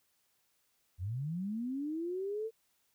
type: linear sweep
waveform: sine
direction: up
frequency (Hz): 80.9 to 454.6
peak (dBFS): -34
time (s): 0.98-2.51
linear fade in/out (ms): 50
effects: white hiss -75 dBFS RMS until 2.94 s